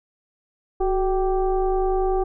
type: tone with frequency modulation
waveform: sine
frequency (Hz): 373.8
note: F#4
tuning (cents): +18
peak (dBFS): -18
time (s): 0.8-2.24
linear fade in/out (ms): 10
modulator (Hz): 399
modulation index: 1
effects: none